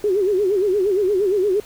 sine tone with vibrato, 391.9 Hz, G4, in tune, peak -15 dBFS, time 0.04-1.6 s, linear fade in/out 2 ms, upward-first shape sine, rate 8.6 Hz, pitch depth 140 cents each way, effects pink hiss -44 dBFS RMS until 1.65 s

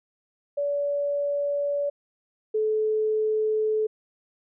sine tone pair in turn, 573 / 432.6 Hz, D5 / A4, -43 / -29 cents, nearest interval perfect fourth, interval 486 cents, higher first, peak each -23 / -21 dBFS, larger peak second, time 0.57-1.9 / 2.54-3.87 s, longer neither, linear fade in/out 10 ms, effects none

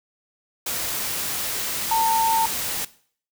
sine tone in noise, 900 Hz, A5, 39 cents sharp, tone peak -17 dBFS, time 1.91-2.46 s, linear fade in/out 5 ms, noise white, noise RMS -27 dBFS, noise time 0.66-2.85 s, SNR +7 dB, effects noise-tail reverb RT60 0.5 s tail -18 dB re dry

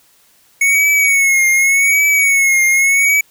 square tone with vibrato, 2208 Hz, C#7, 7 cents flat, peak -10 dBFS, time 0.61-3.21 s, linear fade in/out 5 ms, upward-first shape triangle, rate 0.86 Hz, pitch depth 74 cents each way, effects white hiss -52 dBFS RMS until 3.3 s

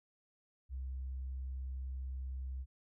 sine tone, 65.41 Hz, C2, in tune, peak -37 dBFS, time 0.69-2.66 s, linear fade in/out 50 ms, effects tanh soft clip ceiling -35 dBFS

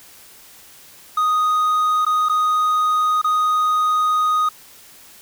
triangle tone with dropouts, 1244.5 Hz, D#6, in tune, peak -13 dBFS, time 1.17-4.49 s, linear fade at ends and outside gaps 5 ms, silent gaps 2.051-2.064 / 2.287-2.295 / 3.216-3.243 s, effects white hiss -45 dBFS RMS until 5.21 s

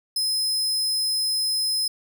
sawtooth tone, 5100 Hz, D#8, 42 cents sharp, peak -19 dBFS, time 0.16-1.88 s, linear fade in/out 5 ms, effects none

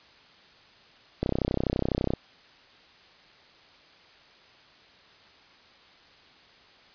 click train, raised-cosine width 2 ms, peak -12 dBFS, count 30, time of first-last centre 1.23-2.136 s, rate 32 Hz, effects white hiss -55 dBFS RMS until 6.94 s + resampled to 11025 Hz

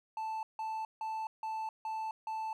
triangle tone bursts, 880 Hz, A5, in tune, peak -33 dBFS, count 6, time 0.17-2.53 s, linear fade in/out 2 ms, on 260 ms, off 160 ms, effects none

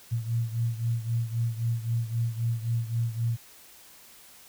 sine beating tone pair, 115.1 / 118.9 Hz, A#2 / A#2, -22 / +35 cents, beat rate 3.8 Hz, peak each -27 / -31 dBFS, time 0.11-3.37 s, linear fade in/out 20 ms, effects white hiss -52 dBFS RMS until 4.48 s

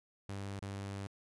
sawtooth tone with dropouts, 99 Hz, G2, 18 cents sharp, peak -36 dBFS, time 0.29-1.07 s, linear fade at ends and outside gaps 0 ms, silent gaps 0.592-0.624 s, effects resampled to 24000 Hz

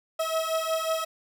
30% pulse beating tone pair, 642 / 647.5 Hz, E5 / E5, -46 / -31 cents, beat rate 5.5 Hz, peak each -26 / -26 dBFS, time 0.19-1.05 s, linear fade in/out 10 ms, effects none

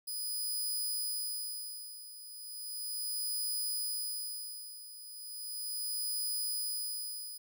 10% pulse tone with tremolo, 4978 Hz, D#8, in tune, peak -26 dBFS, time 0.07-7.38 s, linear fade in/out 10 ms, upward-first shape sine, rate 0.36 Hz, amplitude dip 80%, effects none

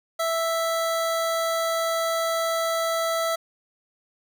25% pulse tone, 659.3 Hz, E5, in tune, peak -19 dBFS, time 0.19-3.36 s, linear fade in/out 10 ms, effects none

